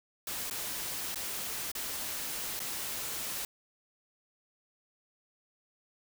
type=noise with dropouts; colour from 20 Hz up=white; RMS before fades=-37 dBFS; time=0.27-3.45 s; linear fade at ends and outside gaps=2 ms; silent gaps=0.499-0.509 / 1.146-1.157 / 1.717-1.751 / 2.593-2.601 s; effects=none